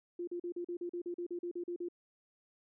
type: tone bursts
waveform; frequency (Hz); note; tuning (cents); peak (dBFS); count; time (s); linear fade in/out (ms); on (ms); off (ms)
sine; 349.2; F4; 0; -36; 14; 0.19-1.886; 5; 84; 40
effects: none